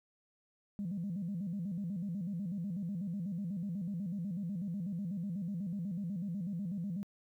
sine tone with vibrato, 185 Hz, F#3, in tune, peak -34 dBFS, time 0.79-7.03 s, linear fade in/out 0 ms, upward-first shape square, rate 8.1 Hz, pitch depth 160 cents each way, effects tanh soft clip ceiling -31 dBFS + 12-bit

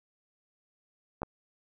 clicks, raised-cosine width 1 ms, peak -20 dBFS, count 2, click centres 1.219 / 1.232 s, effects none

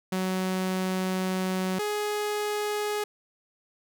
sawtooth tone pair in turn, 186.6 / 418 Hz, F#3 / G#4, +15 / +11 cents, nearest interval octave + major second, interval 1396 cents, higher second, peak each -22 / -23 dBFS, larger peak first, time 0.12-1.79 / 1.79-3.04 s, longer first, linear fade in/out 5 ms, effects none

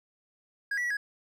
triangle tone with pitch steps, 1640 / 1951 / 1934 / 1665 Hz, G#6 / B6 / B6 / G#6, -22 / -22 / -37 / +4 cents, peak -26 dBFS, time 0.71-0.97 s, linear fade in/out 5 ms, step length 65 ms, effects none

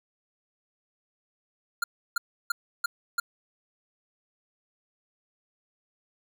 square tone bursts, 1400 Hz, F6, 4 cents sharp, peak -24 dBFS, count 5, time 1.82-3.2 s, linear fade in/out 5 ms, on 20 ms, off 320 ms, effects none

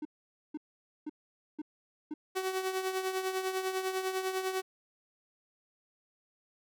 triangle tone bursts, 303.6 Hz, D#4, 42 cents flat, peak -33 dBFS, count 5, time 0.02-2.14 s, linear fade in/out 5 ms, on 32 ms, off 490 ms
sawtooth tone with tremolo, 376.9 Hz, F#4, 32 cents sharp, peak -25 dBFS, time 2.35-4.62 s, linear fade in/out 20 ms, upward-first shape triangle, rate 10 Hz, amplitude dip 65%
effects none

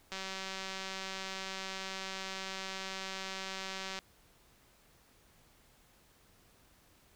click train, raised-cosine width 0.2 ms, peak -23 dBFS, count 740, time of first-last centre 0.12-3.989 s, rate 191 Hz, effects pink hiss -65 dBFS RMS until 7.15 s

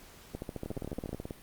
two click trains, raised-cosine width 2 ms, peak -23 / -24 dBFS, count 12 / 13, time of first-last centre 0.35-1.13 / 0.66-1.309 s, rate 14.1 / 18.5 Hz, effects pink hiss -54 dBFS RMS until 1.42 s + Opus 48 kbps

